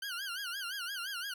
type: tone with vibrato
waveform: 20% pulse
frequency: 1508 Hz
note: F#6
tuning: 32 cents sharp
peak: -32 dBFS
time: 0.02-1.34 s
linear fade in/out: 5 ms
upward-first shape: sine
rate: 5.8 Hz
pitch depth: 160 cents each way
effects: none